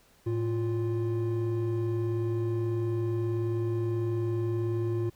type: tone pair together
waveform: triangle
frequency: 109.99 / 349.2 Hz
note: A2 / F4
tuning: 0 / 0 cents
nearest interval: octave + minor sixth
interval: 2000 cents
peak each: -26 / -27 dBFS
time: 0.26-5.1 s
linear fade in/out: 10 ms
effects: tanh soft clip ceiling -20 dBFS + pink hiss -62 dBFS RMS until 5.15 s